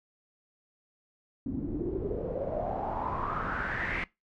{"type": "noise with low-pass filter sweep", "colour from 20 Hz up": "pink", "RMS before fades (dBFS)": -33, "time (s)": [1.46, 4.04], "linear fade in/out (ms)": 2, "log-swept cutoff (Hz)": [250, 2200], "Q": 6.6, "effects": ["noise-tail reverb RT60 0.2 s tail -21 dB re dry"]}